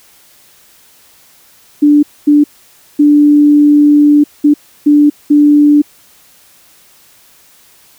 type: tone bursts at uneven times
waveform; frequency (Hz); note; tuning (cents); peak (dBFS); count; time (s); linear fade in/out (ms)
sine; 293.7; D4; 0; -3; 6; 1.82-2.03 / 2.27-2.44 / 2.99-4.24 / 4.44-4.54 / 4.86-5.1 / 5.3-5.82; 10
effects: white hiss -45 dBFS RMS until 7.98 s